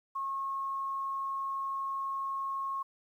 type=tone; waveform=sine; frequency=1087 Hz; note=C#6; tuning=34 cents flat; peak=-32 dBFS; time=0.15-2.83 s; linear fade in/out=10 ms; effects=11-bit